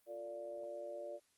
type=harmonic tone with a mistuned harmonic; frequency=116.8 Hz; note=A#2; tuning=4 cents sharp; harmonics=3 / 4 / 5 / 6; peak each=-52 / -53 / -44 / -57 dBFS; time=0.06-1.2 s; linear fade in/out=50 ms; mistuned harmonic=4; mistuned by=-65 cents; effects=white hiss -75 dBFS RMS until 1.37 s + Opus 32 kbps